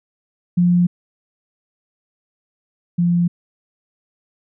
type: tone pair in turn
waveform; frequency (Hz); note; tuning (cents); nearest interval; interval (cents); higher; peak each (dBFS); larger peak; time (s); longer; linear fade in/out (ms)
sine; 176.2 / 173.47; F3 / F3; +16 / -11; unison; 27; first; -11 / -13; first; 0.57-0.87 / 2.98-3.28; neither; 10
effects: none